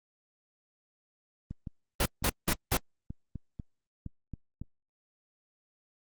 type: clicks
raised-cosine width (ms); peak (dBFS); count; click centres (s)
5; -26; 9; 1.51 / 1.672 / 2.225 / 3.105 / 3.357 / 3.598 / 4.063 / 4.337 / 4.616
type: noise bursts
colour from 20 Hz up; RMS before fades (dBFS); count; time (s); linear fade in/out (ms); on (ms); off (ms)
pink; -26; 4; 2-2.772; 5; 58; 180
effects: Opus 24 kbps